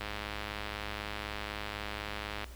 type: click train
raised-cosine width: 0.3 ms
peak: -21 dBFS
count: 254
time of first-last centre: 0.01-2.443 s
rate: 104 Hz
effects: added 60 Hz sine -45 dBFS peak until 2.55 s + pink hiss -54 dBFS RMS until 2.55 s